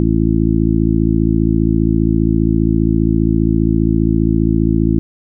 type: harmonic tone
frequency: 55 Hz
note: A1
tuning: in tune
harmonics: 1 / 2 / 3 / 4 / 5 / 6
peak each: -18 / -18 / -18 / -18 / -18 / -18 dBFS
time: 0-4.99 s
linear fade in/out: 0 ms
effects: none